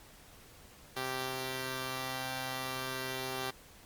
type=tone pair together; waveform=5% pulse; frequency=130.5 / 391.1 Hz; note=C3 / G4; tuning=-4 / -4 cents; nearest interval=octave + perfect fifth; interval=1900 cents; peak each=-27 dBFS; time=0.96-3.51 s; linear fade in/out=10 ms; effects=pink hiss -56 dBFS RMS until 3.85 s + MP3 96 kbps